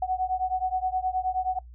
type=beating tone pair; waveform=sine; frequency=740 / 749.5 Hz; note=F#5 / F#5; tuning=0 / +22 cents; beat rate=9.5 Hz; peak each=-27 / -28 dBFS; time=0.02-1.59 s; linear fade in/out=5 ms; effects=noise-tail reverb RT60 0.1 s tail -21 dB re dry + added 60 Hz sine -43 dBFS peak until 1.74 s